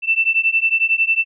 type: beating tone pair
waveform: sine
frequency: 2664 / 2675 Hz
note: E7 / E7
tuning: +18 / +25 cents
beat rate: 11 Hz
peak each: -17 dBFS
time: 0.02-1.25 s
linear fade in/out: 50 ms
effects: none